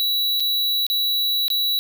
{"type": "tone with dropouts", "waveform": "square", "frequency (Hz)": 3924, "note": "B7", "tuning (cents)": -12, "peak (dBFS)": -19, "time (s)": [0, 1.79], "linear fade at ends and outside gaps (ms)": 0, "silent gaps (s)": [[0.398, 0.404], [0.866, 0.9], [1.481, 1.502]], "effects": []}